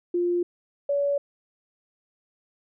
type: tone pair in turn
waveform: sine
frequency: 350.5 / 568 Hz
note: F4 / C#5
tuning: +6 / +42 cents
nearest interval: minor sixth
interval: 836 cents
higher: second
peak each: -21 dBFS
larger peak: neither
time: 0.14-0.43 / 0.89-1.18 s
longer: neither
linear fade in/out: 5 ms
effects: none